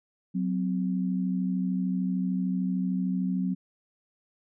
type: tone pair together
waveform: sine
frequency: 185 / 258.3 Hz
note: F#3 / C4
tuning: 0 / -22 cents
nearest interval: tritone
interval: 578 cents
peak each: -26 / -31 dBFS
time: 0.34-3.55 s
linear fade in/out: 20 ms
effects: none